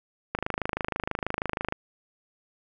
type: click train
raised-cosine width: 0.5 ms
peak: -12 dBFS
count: 37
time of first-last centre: 0.35-1.724 s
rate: 26.2 Hz
effects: none